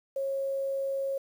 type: tone with quantisation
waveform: sine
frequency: 545 Hz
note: C#5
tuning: 29 cents flat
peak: -28 dBFS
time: 0.16-1.18 s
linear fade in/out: 5 ms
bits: 9
effects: none